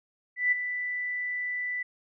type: tone with ADSR envelope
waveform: sine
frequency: 1982 Hz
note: B6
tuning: 6 cents sharp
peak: -19 dBFS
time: 0.36-1.83 s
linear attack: 160 ms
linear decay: 12 ms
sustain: -10 dB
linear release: 8 ms
effects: none